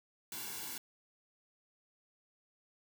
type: noise with comb filter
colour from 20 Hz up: white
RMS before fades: -43 dBFS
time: 0.32-0.78 s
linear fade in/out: 2 ms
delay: 1.6 ms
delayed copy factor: -0.8
effects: none